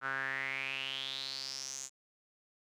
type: tone with band-pass filter sweep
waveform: sawtooth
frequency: 134.6 Hz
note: C3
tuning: 49 cents sharp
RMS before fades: -39 dBFS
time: 0.01-1.9 s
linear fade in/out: 50 ms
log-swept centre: 1400 to 7100 Hz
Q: 6.9
effects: none